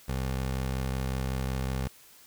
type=tone with vibrato; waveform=20% pulse; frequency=65.4 Hz; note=C2; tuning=in tune; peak=-24 dBFS; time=0.08-1.88 s; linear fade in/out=10 ms; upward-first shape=sine; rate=13 Hz; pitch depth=17 cents each way; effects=white hiss -55 dBFS RMS until 2.26 s